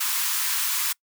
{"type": "high-pass noise", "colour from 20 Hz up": "white", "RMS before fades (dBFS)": -25, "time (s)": [0, 0.93], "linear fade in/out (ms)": 10, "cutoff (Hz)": 890, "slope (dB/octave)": 96, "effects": ["noise-tail reverb RT60 0.1 s tail -25 dB re dry"]}